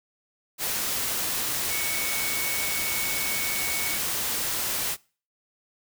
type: tone in noise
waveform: sine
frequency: 2226 Hz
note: C#7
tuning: 7 cents sharp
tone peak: -32 dBFS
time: 1.68-3.99 s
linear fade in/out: 50 ms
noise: white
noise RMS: -28 dBFS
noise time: 0.58-4.97 s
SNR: -7 dB
effects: noise-tail reverb RT60 0.4 s tail -24 dB re dry